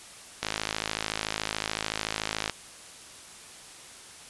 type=click train; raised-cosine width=0.2 ms; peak=-10 dBFS; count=112; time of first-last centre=0.43-2.497 s; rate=53.7 Hz; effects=white hiss -47 dBFS RMS until 4.29 s + resampled to 24000 Hz